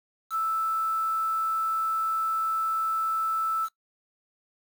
sine tone with quantisation, 1318.5 Hz, E6, in tune, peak -24 dBFS, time 0.3-3.69 s, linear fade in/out 50 ms, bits 7, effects noise-tail reverb RT60 0.1 s tail -19 dB re dry

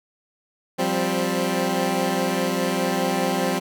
15% pulse chord, F suspended second, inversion none, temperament equal with one note detuned, 176.03 / 196 / 261.6 Hz, F3 / G3 / C4, +14 / 0 / 0 cents, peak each -19 dBFS, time 0.78-3.6 s, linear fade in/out 20 ms, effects none

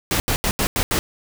pink noise bursts at uneven times, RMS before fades -20 dBFS, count 6, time 0.11-0.2 / 0.28-0.36 / 0.44-0.51 / 0.59-0.67 / 0.76-0.83 / 0.91-0.99 s, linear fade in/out 0 ms, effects none

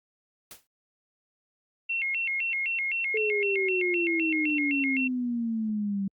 white noise with exponential decay, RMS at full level -40 dBFS, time 0.51-0.67 s, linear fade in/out 1 ms, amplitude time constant 33 ms
sine tone with vibrato, 2417 Hz, D7, 49 cents sharp, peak -26 dBFS, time 1.89-5.08 s, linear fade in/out 10 ms, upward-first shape square, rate 3.9 Hz, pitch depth 200 cents each way
sine exponential sweep, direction down, 439.2 to 193.6 Hz, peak -26 dBFS, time 3.14-6.08 s, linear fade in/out 5 ms
effects Opus 48 kbps

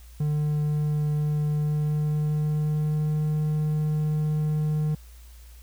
triangle tone with pitch glide, 149.8 to 152.59 Hz, D3 to D#3, +35 to -33 cents, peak -20 dBFS, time 0.2-4.95 s, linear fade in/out 5 ms, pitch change +32 cents, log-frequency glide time 1.4-3.26 s, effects added 59 Hz sine -44 dBFS peak until 5.62 s + white hiss -56 dBFS RMS until 5.62 s

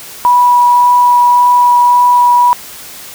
sine tone with vibrato, 976 Hz, B5, 21 cents flat, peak -4 dBFS, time 0.25-2.53 s, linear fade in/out 0 ms, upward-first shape triangle, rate 1.8 Hz, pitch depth 9 cents each way, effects white hiss -30 dBFS RMS until 3.14 s

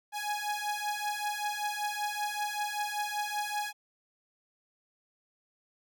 sawtooth beating tone pair, 830.6 / 835.8 Hz, G#5 / G#5, 0 / +11 cents, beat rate 5.2 Hz, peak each -31 dBFS, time 0.12-3.73 s, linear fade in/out 50 ms, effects none

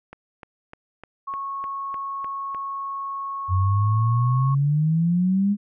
click train, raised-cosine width 0.5 ms, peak -24 dBFS, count 9, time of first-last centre 0.13-2.547 s, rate 3.31 Hz
sine tone, 1100 Hz, C#6, 14 cents flat, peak -27 dBFS, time 1.27-4.55 s, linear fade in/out 10 ms
sine exponential sweep, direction up, 89.9 to 207.7 Hz, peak -17 dBFS, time 3.48-5.57 s, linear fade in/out 50 ms
effects none

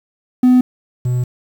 triangle tone pair in turn, 251.5 / 124.16 Hz, B3 / B2, +32 / +10 cents, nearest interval octave, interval 1222 cents, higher first, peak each -4 / -12 dBFS, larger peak first, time 0.43-0.61 / 1.05-1.24 s, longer second, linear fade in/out 5 ms, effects tanh soft clip ceiling -1 dBFS + 7-bit

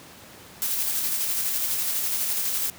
blue noise with tremolo, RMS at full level -25 dBFS, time 0.62-2.7 s, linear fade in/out 0 ms, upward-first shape square, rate 12 Hz, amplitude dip 25%, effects pink hiss -46 dBFS RMS until 2.78 s + high-pass 100 Hz 12 dB/octave

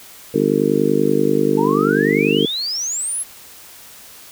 harmonic tone, 50.3 Hz, G1, 45 cents sharp, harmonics 3 / 4 / 5 / 6 / 7 / 8 / 9, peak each -25 / -23 / -21 / -20 / -23 / -21 / -19 dBFS, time 0.34-2.46 s, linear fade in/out 5 ms
sine exponential sweep, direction up, 863 to 11230 Hz, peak -20 dBFS, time 1.57-3.24 s, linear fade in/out 20 ms
effects white hiss -41 dBFS RMS until 4.31 s

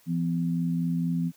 sine tone pair together, 169.1 / 253.4 Hz, E3 / B3, +44 / +45 cents, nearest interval perfect fifth, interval 701 cents, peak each -25 / -30 dBFS, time 0.06-1.32 s, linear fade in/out 50 ms, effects white hiss -60 dBFS RMS until 1.36 s

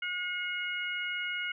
harmonic tone, 721 Hz, F#5, 45 cents flat, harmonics 2 / 3 / 4, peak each -36 / -35 / -38 dBFS, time 0.02-1.52 s, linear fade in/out 5 ms, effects none

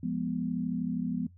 sine chord, F diminished, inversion none, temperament equal, 174.61 / 207.7 / 246.9 Hz, F3 / Ab3 / Cb4, 0 / 0 / 0 cents, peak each -33 / -35 / -32 dBFS, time 0.03-1.27 s, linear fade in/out 5 ms, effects noise-tail reverb RT60 0.1 s tail -17 dB re dry + added 89 Hz sine -52 dBFS peak until 1.37 s

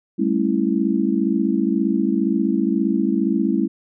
sine chord, A dominant seventh, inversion third, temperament just, 198 / 220 / 275 / 330 Hz, G3 / A3 / C#4 / E4, +18 / 0 / -14 / +2 cents, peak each -22 dBFS, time 0.18-3.68 s, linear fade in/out 20 ms, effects none

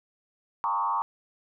sine tone with frequency modulation, 1014 Hz, B5, 45 cents sharp, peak -24 dBFS, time 0.64-1.02 s, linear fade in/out 0 ms, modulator 99.4 Hz, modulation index 1.7, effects none

